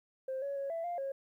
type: tone with pitch steps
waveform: sine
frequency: 526 / 560 / 553 / 664 / 699 / 545 Hz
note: C5 / C#5 / C#5 / E5 / F5 / C#5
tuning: +9 / +18 / -4 / +12 / +1 / -29 cents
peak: -33 dBFS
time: 0.28-1.12 s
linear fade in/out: 5 ms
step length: 140 ms
effects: tanh soft clip ceiling -31 dBFS + 12-bit